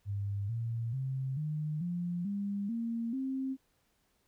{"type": "tone with pitch steps", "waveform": "sine", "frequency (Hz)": [100.5, 115.44, 132.61, 152.33, 174.98, 201, 230.9, 265.2], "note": ["G2", "A#2", "C3", "D#3", "F3", "G3", "A#3", "C4"], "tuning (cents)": [44, -16, 24, -36, 4, 44, -16, 23], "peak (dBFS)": -32, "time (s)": [0.05, 3.57], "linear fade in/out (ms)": 50, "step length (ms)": 440, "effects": ["pink hiss -74 dBFS RMS until 4.27 s"]}